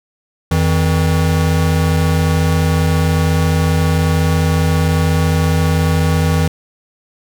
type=tone pair together; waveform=square; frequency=86.08 / 160.5 Hz; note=F2 / E3; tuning=-25 / -46 cents; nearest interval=major seventh; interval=1079 cents; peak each=-15 dBFS; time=0.51-6.48 s; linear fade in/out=5 ms; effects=none